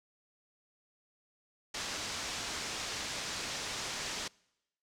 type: low-pass noise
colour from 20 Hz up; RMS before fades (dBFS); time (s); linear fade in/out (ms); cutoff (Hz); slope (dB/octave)
white; -39; 1.74-4.28; 5; 6700; 24
effects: noise-tail reverb RT60 0.9 s tail -26 dB re dry